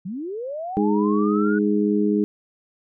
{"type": "linear sweep", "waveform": "sine", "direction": "up", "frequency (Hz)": [167.1, 1480], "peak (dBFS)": -27, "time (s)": [0.05, 1.59], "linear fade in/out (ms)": 10}
{"type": "harmonic tone", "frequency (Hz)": 103.6, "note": "G#2", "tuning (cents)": -4, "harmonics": [2, 3, 4], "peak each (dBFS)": [-20, -22, -23], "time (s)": [0.77, 2.24], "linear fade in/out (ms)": 0}
{"effects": []}